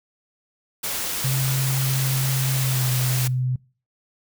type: noise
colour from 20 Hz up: white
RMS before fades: -27 dBFS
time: 0.83-3.28 s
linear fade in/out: 10 ms
type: tone with pitch glide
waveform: sine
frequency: 132.7 to 127.22 Hz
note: C3 to C3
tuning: +25 to -48 cents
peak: -20 dBFS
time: 1.24-3.56 s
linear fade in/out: 5 ms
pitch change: -73 cents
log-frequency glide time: 2.5-2.92 s
effects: noise-tail reverb RT60 0.4 s tail -24 dB re dry